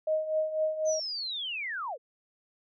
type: tone with tremolo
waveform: sine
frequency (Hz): 625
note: D#5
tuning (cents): +8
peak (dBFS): -23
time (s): 0.07-1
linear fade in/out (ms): 5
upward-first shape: triangle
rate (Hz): 4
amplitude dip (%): 75
type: linear sweep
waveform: sine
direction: down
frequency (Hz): 6260 to 428.4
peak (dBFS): -32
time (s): 0.85-1.98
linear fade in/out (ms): 50
effects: none